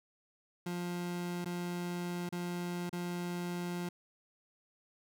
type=tone with dropouts; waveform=30% pulse; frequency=175.8 Hz; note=F3; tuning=12 cents sharp; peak=-33 dBFS; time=0.66-3.89 s; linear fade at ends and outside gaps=5 ms; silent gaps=1.446-1.457 / 2.291-2.324 / 2.895-2.928 s; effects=none

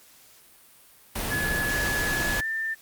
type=noise; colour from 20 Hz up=pink; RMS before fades=-29 dBFS; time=1.15-2.41 s; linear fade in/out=10 ms
type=tone with pitch glide; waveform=sine; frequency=1700 to 1789.7 Hz; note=G#6 to A6; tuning=+40 to +29 cents; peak=-26 dBFS; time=1.3-2.75 s; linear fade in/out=20 ms; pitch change=+89 cents; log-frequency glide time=2.37-2.45 s
effects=white hiss -54 dBFS RMS until 2.81 s + Opus 48 kbps

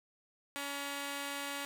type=tone pair together; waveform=5% pulse; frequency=282.4 / 950 Hz; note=C#4 / A#5; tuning=+32 / +33 cents; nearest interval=octave + major sixth; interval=2101 cents; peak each=-27 / -34 dBFS; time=0.56-1.65 s; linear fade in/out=0 ms; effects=none

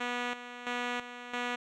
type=tone with tremolo; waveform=5% pulse; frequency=244 Hz; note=B3; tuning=21 cents flat; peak=-20 dBFS; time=0-1.56 s; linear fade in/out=10 ms; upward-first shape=square; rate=1.5 Hz; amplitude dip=70%; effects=low-pass 4000 Hz 12 dB/octave

